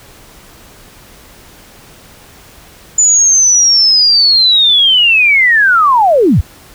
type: linear sweep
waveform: sine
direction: down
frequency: 7040 to 52 Hz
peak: -5 dBFS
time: 2.98-6.41 s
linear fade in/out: 5 ms
effects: pink hiss -39 dBFS RMS until 6.74 s